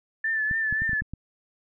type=tone with vibrato; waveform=sine; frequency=1760 Hz; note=A6; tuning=in tune; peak=-23 dBFS; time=0.24-1.01 s; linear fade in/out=5 ms; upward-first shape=triangle; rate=3.7 Hz; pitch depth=47 cents each way
type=clicks; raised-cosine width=5 ms; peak=-22 dBFS; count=7; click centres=0.512 / 0.726 / 0.82 / 0.894 / 0.932 / 1.02 / 1.136 s
effects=none